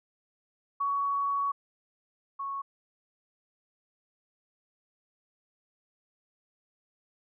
sine tone pair in turn, 1122 / 1105.3 Hz, C#6 / C#6, +21 / -5 cents, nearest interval unison, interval 26 cents, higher first, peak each -26 / -32 dBFS, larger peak first, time 0.8-1.52 / 2.39-2.62 s, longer first, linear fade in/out 10 ms, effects none

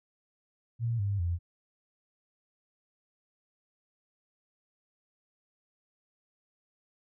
sine tone with pitch steps, 116.54 / 100.29 / 86.3 Hz, A#2 / G2 / F2, 0 / +40 / -20 cents, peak -27 dBFS, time 0.79-1.39 s, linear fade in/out 50 ms, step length 200 ms, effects none

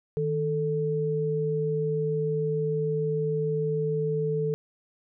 sine tone pair together, 155.56 / 440 Hz, D#3 / A4, 0 / 0 cents, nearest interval octave + tritone, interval 1800 cents, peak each -28 / -26 dBFS, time 0.17-4.54 s, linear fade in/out 0 ms, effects none

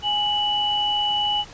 sine tone pair together, 830.6 / 2958 Hz, G#5 / F#7, 0 / -1 cents, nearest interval octave + minor seventh, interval 2199 cents, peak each -24 / -21 dBFS, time 0.02-1.45 s, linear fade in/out 50 ms, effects pink hiss -43 dBFS RMS until 1.53 s + resampled to 16000 Hz

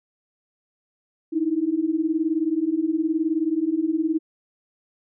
sine beating tone pair, 306.9 / 325.9 Hz, D#4 / E4, -24 / -20 cents, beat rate 19 Hz, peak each -24 / -22 dBFS, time 1.32-4.19 s, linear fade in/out 20 ms, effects none

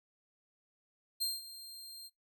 sawtooth tone with ADSR envelope, 4186 Hz, C8, in tune, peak -28 dBFS, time 1.2-2.1 s, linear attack 20 ms, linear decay 190 ms, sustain -16 dB, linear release 38 ms, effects noise-tail reverb RT60 0.2 s tail -25 dB re dry

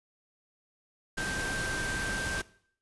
sine tone in noise, 1568 Hz, G6, in tune, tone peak -33 dBFS, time 1.17-2.42 s, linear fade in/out 10 ms, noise pink, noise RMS -35 dBFS, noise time 1.17-2.42 s, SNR -1 dB, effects noise-tail reverb RT60 0.6 s tail -20 dB re dry + resampled to 24000 Hz

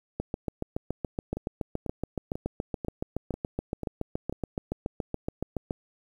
two click trains, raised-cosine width 2 ms, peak -20 / -16 dBFS, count 7 / 40, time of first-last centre 1.37-4.326 / 0.2-5.708 s, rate 2.03 / 7.08 Hz, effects 9-bit

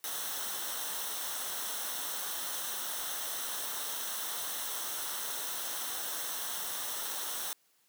white noise with comb filter, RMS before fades -37 dBFS, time 0.04-7.53 s, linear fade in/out 0 ms, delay 0.42 ms, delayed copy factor -0.65, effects white hiss -70 dBFS RMS until 7.88 s + high-pass 150 Hz 12 dB/octave

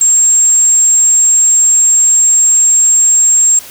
sine tone, 7480 Hz, A#8, 5 cents sharp, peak -5 dBFS, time 0.01-3.59 s, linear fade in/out 2 ms, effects white hiss -32 dBFS RMS until 3.7 s

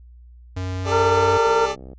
square tone with pitch glide, 92.4 to 95.71 Hz, F#2 to G2, -2 to -41 cents, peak -25 dBFS, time 0.56-1.38 s, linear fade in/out 10 ms, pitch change +61 cents, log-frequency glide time 0.76-1.22 s
25% pulse chord, G suspended second, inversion none, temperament equal with one note detuned, 401.2 / 440 / 587.3 Hz, G4 / A4 / D5, +40 / 0 / 0 cents, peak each -23 dBFS, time 0.84-1.76 s, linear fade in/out 50 ms
harmonic tone, 458 Hz, A#4, 31 cents flat, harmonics 1 / 2 / 3, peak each -18 / -21 / -23 dBFS, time 0.91-1.67 s, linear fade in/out 20 ms
click train, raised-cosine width 2 ms, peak -27 dBFS, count 31, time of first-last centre 1.47-1.932 s, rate 64.9 Hz
effects added 60 Hz sine -42 dBFS peak until 1.98 s + resampled to 16000 Hz

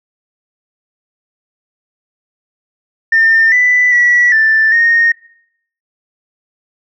sine tone with pitch steps, 1806 / 1987 / 1943 / 1769 / 1852 Hz, A6 / B6 / B6 / A6 / A#6, +45 / +10 / -29 / +9 / -12 cents, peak -6 dBFS, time 3.12-5.12 s, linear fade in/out 5 ms, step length 400 ms, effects noise-tail reverb RT60 0.7 s tail -22 dB re dry + tanh soft clip ceiling -2 dBFS

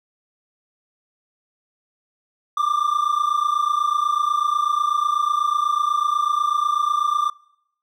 triangle tone pair together, 1171.9 / 1200 Hz, D6 / D6, -4 / +37 cents, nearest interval unison, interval 41 cents, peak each -19 dBFS, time 2.57-7.3 s, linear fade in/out 5 ms, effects noise-tail reverb RT60 0.8 s tail -25 dB re dry

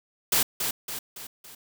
white noise with echo, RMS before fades -22 dBFS, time 0.32-0.43 s, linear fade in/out 5 ms, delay 280 ms, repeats 4, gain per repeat -6 dB, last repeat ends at 1.55 s, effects none

